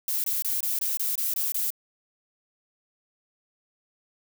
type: noise bursts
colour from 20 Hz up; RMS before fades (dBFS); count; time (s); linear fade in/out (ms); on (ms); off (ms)
violet; -27; 9; 0.08-1.704; 2; 160; 23
effects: none